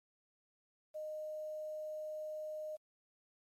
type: tone with quantisation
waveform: sine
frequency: 616 Hz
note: D#5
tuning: 17 cents flat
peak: -40 dBFS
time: 0.94-2.77 s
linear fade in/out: 20 ms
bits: 11
effects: MP3 64 kbps